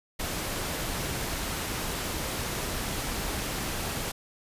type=noise; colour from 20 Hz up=pink; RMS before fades=-32 dBFS; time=0.19-4.12 s; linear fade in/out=10 ms; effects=resampled to 32000 Hz